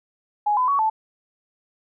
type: tone with pitch steps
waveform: sine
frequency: 834 / 1008 / 1122 / 876 Hz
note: G#5 / B5 / C#6 / A5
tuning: +7 / +35 / +21 / -8 cents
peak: -17 dBFS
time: 0.46-0.9 s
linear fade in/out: 10 ms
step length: 110 ms
effects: none